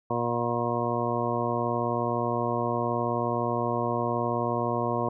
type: harmonic tone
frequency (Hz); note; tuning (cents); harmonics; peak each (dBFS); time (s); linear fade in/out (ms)
119.2; A#2; +39; 1 / 2 / 3 / 4 / 5 / 6 / 8 / 9; -33 / -33 / -33 / -33 / -33 / -33 / -33 / -33; 0.1-5.09; 5
effects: none